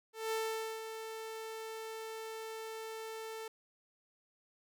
sawtooth tone with ADSR envelope, 443.9 Hz, A4, 15 cents sharp, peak -29 dBFS, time 0.13-3.48 s, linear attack 190 ms, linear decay 480 ms, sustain -9 dB, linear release 4 ms, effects none

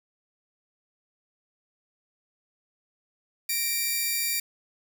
5% pulse tone pair together, 1864.4 / 2349 Hz, A#6 / D7, 0 / 0 cents, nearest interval major third, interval 400 cents, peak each -24 / -16 dBFS, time 3.49-4.4 s, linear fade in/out 5 ms, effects none

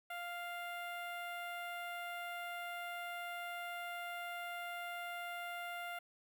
15% pulse tone with notch filter, 698.5 Hz, F5, in tune, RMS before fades -44 dBFS, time 0.1-5.99 s, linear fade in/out 5 ms, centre 6300 Hz, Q 0.61, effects none

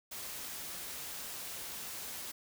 white noise, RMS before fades -43 dBFS, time 0.11-2.32 s, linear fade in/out 10 ms, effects none

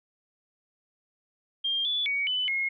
sine tone with pitch steps, 3201 / 3452 / 2248 / 3004 / 2158 Hz, G7 / A7 / C#7 / F#7 / C#7, +36 / -34 / +24 / +26 / -47 cents, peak -25 dBFS, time 1.64-2.69 s, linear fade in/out 10 ms, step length 210 ms, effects none

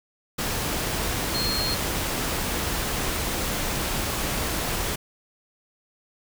sine tone in noise, 4243 Hz, C8, 23 cents sharp, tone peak -26 dBFS, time 1.34-1.75 s, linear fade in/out 10 ms, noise pink, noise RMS -27 dBFS, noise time 0.38-4.96 s, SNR -2 dB, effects none

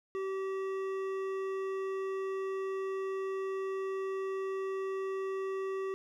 sine tone with hard clipping, 384.8 Hz, G4, 32 cents flat, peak -35 dBFS, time 0.15-5.94 s, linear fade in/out 0 ms, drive 11 dB, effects none

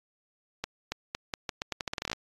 accelerating click train, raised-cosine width 0.2 ms, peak -14 dBFS, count 17, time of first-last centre 0.64-2.131 s, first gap 280 ms, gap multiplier 0.82, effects AAC 32 kbps

